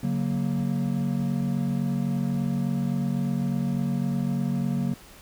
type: chord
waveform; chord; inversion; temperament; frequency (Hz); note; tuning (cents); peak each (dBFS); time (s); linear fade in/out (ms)
triangle; F# major; second; equal with one note detuned; 141.42 / 185 / 233.1; C#3 / F#3 / A#3; +35 / 0 / 0; -26; 0.03-4.94; 5
effects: pink hiss -49 dBFS RMS until 5.21 s